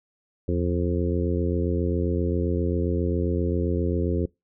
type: harmonic tone with a mistuned harmonic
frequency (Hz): 87.5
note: F2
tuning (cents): +4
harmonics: 1 / 2 / 3 / 4 / 5 / 6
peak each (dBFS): -25 / -29 / -30 / -29 / -30 / -35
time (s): 0.48-4.26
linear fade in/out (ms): 5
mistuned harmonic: 1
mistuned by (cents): -120
effects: noise-tail reverb RT60 0.2 s tail -24 dB re dry